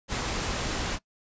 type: noise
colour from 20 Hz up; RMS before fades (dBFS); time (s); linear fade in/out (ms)
pink; -30; 0.08-0.99; 50
effects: noise-tail reverb RT60 0.1 s tail -21 dB re dry + resampled to 16000 Hz